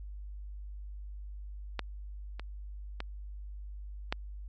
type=clicks; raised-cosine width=0.3 ms; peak=-16 / -25 / -20 / -14 dBFS; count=4; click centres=1.793 / 2.396 / 3.004 / 4.125 s; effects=added 50 Hz sine -40 dBFS peak until 4.48 s + MP3 32 kbps